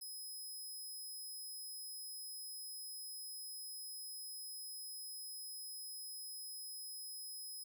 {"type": "tone", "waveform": "15% pulse", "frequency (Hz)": 5100, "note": "D#8", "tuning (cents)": 42, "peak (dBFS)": -40, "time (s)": [0.01, 7.64], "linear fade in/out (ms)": 10, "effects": []}